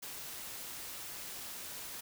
white noise with amplitude modulation, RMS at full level -43 dBFS, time 0.02-2.01 s, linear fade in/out 10 ms, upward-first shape sine, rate 201 Hz, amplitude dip 35%, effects none

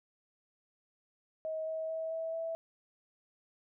sine tone with pitch steps, 634 / 639.5 / 645.1 / 650.7 / 656.4 Hz, D#5 / D#5 / E5 / E5 / E5, +32 / +47 / -38 / -23 / -8 cents, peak -34 dBFS, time 1.45-2.55 s, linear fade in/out 0 ms, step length 220 ms, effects none

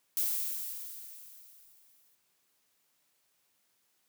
violet noise with exponential decay, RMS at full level -29 dBFS, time 0.17-2.15 s, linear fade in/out 1 ms, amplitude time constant 430 ms, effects white hiss -74 dBFS RMS until 4.08 s + high-pass 100 Hz 12 dB/octave

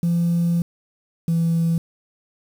sine tone pair in turn, 170.8 / 166.42 Hz, F3 / E3, -38 / +17 cents, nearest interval unison, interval 45 cents, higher first, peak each -15 dBFS, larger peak neither, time 0.03-0.62 / 1.28-1.78 s, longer first, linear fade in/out 2 ms, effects tanh soft clip ceiling -13 dBFS + 7-bit

